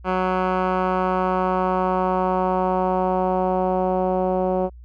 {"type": "tone with low-pass filter sweep", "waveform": "10% pulse", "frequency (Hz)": 185, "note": "F#3", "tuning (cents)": 0, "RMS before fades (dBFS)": -21, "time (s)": [0.04, 4.7], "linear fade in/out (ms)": 50, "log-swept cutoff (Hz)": [1700, 610], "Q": 1.6, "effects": ["added 60 Hz sine -39 dBFS peak until 4.84 s"]}